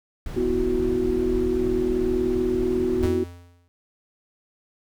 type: noise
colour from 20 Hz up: brown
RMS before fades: -31 dBFS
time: 0.26-3.07 s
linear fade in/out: 2 ms
type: chord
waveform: sine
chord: B suspended fourth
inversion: none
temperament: equal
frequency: 246.9 / 329.6 / 370 Hz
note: B3 / E4 / F#4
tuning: 0 / 0 / 0 cents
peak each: -27 / -28 / -22 dBFS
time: 0.36-3.24 s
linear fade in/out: 10 ms
type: tone with exponential decay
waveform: square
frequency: 87.5 Hz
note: F2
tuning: 4 cents sharp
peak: -22 dBFS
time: 3.03-3.68 s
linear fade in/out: 0 ms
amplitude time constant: 140 ms
effects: none